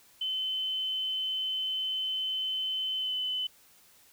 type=tone with pitch glide; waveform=sine; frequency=3054 to 3022 Hz; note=G7 to F#7; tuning=-46 to +36 cents; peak=-29 dBFS; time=0.21-3.47 s; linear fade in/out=5 ms; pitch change=-18 cents; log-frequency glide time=2.98-3.14 s; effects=white hiss -60 dBFS RMS until 4.12 s